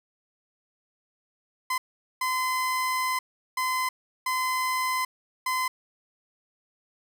30% pulse tone bursts at uneven times, 1025 Hz, C6, 36 cents flat, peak -22 dBFS, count 5, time 1.7-1.78 / 2.21-3.19 / 3.57-3.89 / 4.26-5.05 / 5.46-5.68 s, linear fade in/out 5 ms, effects none

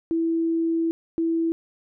sine tone pair in turn, 329.6 / 329.6 Hz, E4 / E4, 0 / 0 cents, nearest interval unison, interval 0 cents, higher neither, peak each -20 dBFS, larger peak neither, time 0.11-0.91 / 1.18-1.52 s, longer first, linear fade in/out 0 ms, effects none

